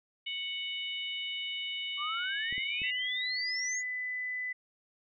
harmonic tone, 740 Hz, F#5, in tune, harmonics 3 / 4 / 5, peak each -39 / -36 / -44 dBFS, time 0.26-2.91 s, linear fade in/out 10 ms
sine exponential sweep, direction up, 1133 to 6890 Hz, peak -34 dBFS, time 1.97-3.83 s, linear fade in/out 50 ms
clicks, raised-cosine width 3 ms, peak -34 dBFS, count 3, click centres 2.526 / 2.58 / 2.818 s
sine tone, 2000 Hz, B6, 21 cents sharp, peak -33 dBFS, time 2.83-4.53 s, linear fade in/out 10 ms
effects none

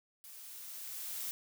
blue noise with level ramp, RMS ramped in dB -52 to -39 dBFS, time 0.24-1.31 s, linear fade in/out 0 ms, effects none

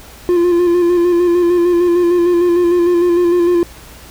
triangle tone with vibrato, 349.2 Hz, F4, in tune, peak -7 dBFS, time 0.29-3.63 s, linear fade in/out 0 ms, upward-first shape square, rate 6.6 Hz, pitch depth 28 cents each way, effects added 59 Hz sine -42 dBFS peak until 4.1 s + pink hiss -38 dBFS RMS until 4.1 s

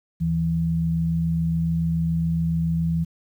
sine tone pair together, 77.71 / 164.81 Hz, D#2 / E3, -2 / 0 cents, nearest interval octave + minor second, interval 1302 cents, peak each -29 / -20 dBFS, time 0.2-3.05 s, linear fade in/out 20 ms, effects 9-bit

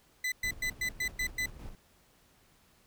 40% pulse tone bursts, 2007 Hz, B6, 27 cents sharp, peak -29 dBFS, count 7, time 0.24-1.46 s, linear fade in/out 5 ms, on 80 ms, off 110 ms
brown noise with tremolo, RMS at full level -43 dBFS, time 0.44-1.75 s, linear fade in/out 2 ms, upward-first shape square, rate 5.2 Hz, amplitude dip 50%
effects pink hiss -65 dBFS RMS until 2.86 s

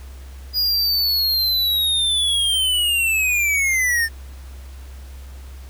square linear sweep, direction down, 4924 to 1786 Hz, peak -17 dBFS, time 0.53-4.09 s, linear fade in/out 50 ms, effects added 66 Hz sine -34 dBFS peak until 5.69 s + pink hiss -48 dBFS RMS until 5.69 s

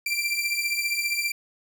sawtooth beating tone pair, 2349 / 2364 Hz, D7 / D7, 0 / +11 cents, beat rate 15 Hz, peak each -24 dBFS, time 0.06-1.32 s, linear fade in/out 5 ms, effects none

